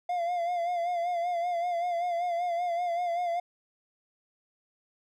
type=tone with vibrato; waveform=triangle; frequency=697 Hz; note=F5; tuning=4 cents flat; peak=-25 dBFS; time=0.09-3.4 s; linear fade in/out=5 ms; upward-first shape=sine; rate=5.2 Hz; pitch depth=52 cents each way; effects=none